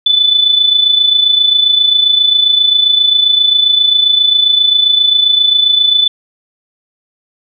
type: tone with amplitude modulation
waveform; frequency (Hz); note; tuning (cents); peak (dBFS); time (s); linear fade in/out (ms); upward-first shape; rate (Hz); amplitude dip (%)
sine; 3494; A7; -13; -4; 0.06-6.08; 5; sine; 27.5; 60
effects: none